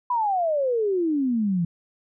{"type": "exponential sweep", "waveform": "sine", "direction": "down", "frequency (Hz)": [1007, 164.81], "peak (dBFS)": -20, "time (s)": [0.1, 1.65], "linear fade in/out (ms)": 5, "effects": []}